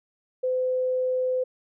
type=tone; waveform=sine; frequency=510 Hz; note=C5; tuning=44 cents flat; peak=-22 dBFS; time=0.43-1.44 s; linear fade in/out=10 ms; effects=none